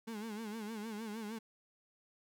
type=tone with vibrato; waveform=35% pulse; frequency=217.3 Hz; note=A3; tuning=21 cents flat; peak=-39 dBFS; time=0.07-1.39 s; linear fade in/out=10 ms; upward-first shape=sine; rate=6.5 Hz; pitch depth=100 cents each way; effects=none